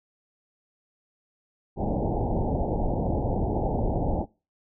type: low-pass noise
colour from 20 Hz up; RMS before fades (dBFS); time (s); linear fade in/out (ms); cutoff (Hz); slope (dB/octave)
pink; -26; 1.76-4.26; 50; 880; 96
effects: noise-tail reverb RT60 0.3 s tail -22 dB re dry